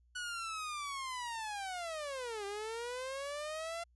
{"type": "linear two-way sweep", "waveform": "sawtooth", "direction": "down then up", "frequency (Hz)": [1480, 395, 687], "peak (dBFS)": -35, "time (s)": [0.15, 3.84], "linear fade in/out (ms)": 10, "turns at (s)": 2.45, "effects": ["added 60 Hz sine -65 dBFS peak until 3.95 s", "resampled to 24000 Hz"]}